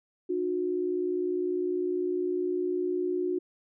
sine tone pair together, 302.5 / 362.4 Hz, D#4 / F#4, -49 / -36 cents, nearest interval minor third, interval 313 cents, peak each -33 / -27 dBFS, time 0.29-3.39 s, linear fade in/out 10 ms, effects none

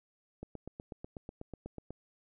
click train, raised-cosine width 2 ms, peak -29 dBFS, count 13, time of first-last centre 0.43-1.906 s, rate 8.13 Hz, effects none

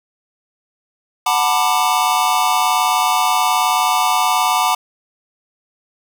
square chord, B minor seventh, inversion second, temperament just, 740.8 / 889 / 987.8 / 1185.3 Hz, F#5 / A5 / B5 / D6, +2 / +18 / 0 / +16 cents, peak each -20 dBFS, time 1.26-4.75 s, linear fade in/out 5 ms, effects 7-bit

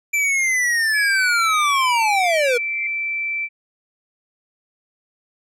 square linear sweep, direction down, 2349 to 466.2 Hz, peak -17 dBFS, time 0.13-2.58 s, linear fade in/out 10 ms
sine tone with pitch glide, 2308 to 2332 Hz, D7 to D7, -31 to -13 cents, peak -21 dBFS, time 0.93-3.49 s, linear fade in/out 50 ms, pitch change +18 cents, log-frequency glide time 1.18-2.67 s
sine tone with exponential growth, 2109 Hz, C7, 13 cents sharp, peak -24 dBFS, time 2.52-2.87 s, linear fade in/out 5 ms, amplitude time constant 76 ms
effects low-pass 11000 Hz 12 dB/octave

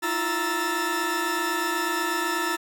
40% pulse tone cluster, 320.5 / 348.6 / 933 / 1317 / 1758 Hz, E4 / F4 / A#5 / E6 / A6, -49 / -3 / +1 / -2 / -2 cents, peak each -33 / -30 / -30 / -29 / -29 dBFS, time 0.02-2.57 s, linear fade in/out 20 ms, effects none

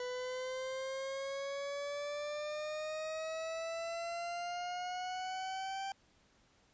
40% pulse exponential sweep, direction up, 495.1 to 784 Hz, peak -37 dBFS, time 0-5.92 s, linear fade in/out 2 ms, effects pink hiss -69 dBFS RMS until 6.73 s + resampled to 16000 Hz

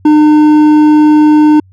triangle tone with hard clipping, 303 Hz, D#4, 46 cents flat, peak -4 dBFS, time 0.05-1.6 s, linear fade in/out 5 ms, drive 10 dB, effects added 94 Hz sine -39 dBFS peak until 1.72 s

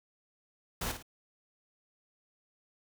pink noise with echo, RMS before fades -35 dBFS, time 0.81-0.92 s, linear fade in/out 5 ms, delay 53 ms, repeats 2, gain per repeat -8 dB, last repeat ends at 1.026 s, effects none

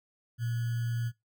sine tone with sample-and-hold, 117.5 Hz, A#2, 14 cents sharp, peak -29 dBFS, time 0.38-1.12 s, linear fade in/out 50 ms, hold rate 1575 Hz, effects noise-tail reverb RT60 0.2 s tail -20 dB re dry

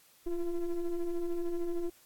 triangle ring-modulated tone, 169.4 Hz, E3, 48 cents sharp, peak -25 dBFS, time 0.26-1.9 s, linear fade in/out 10 ms, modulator 176 Hz, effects white hiss -62 dBFS RMS until 2.05 s + AAC 64 kbps

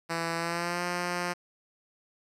5% pulse tone with pitch glide, 166.6 to 176.51 Hz, E3 to F3, +19 to +19 cents, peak -18 dBFS, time 0.09-1.34 s, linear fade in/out 20 ms, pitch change +100 cents, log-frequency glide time 0.36-0.83 s, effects low-pass 9000 Hz 12 dB/octave + 10-bit

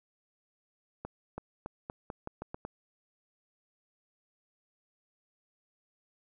accelerating click train, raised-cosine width 1 ms, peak -24 dBFS, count 9, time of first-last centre 1.05-2.651 s, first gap 330 ms, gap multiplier 0.85, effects none

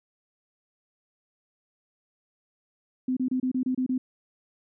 sine tone bursts, 256.2 Hz, C4, 36 cents flat, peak -23 dBFS, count 8, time 3.08-3.98 s, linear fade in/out 5 ms, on 88 ms, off 28 ms, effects none

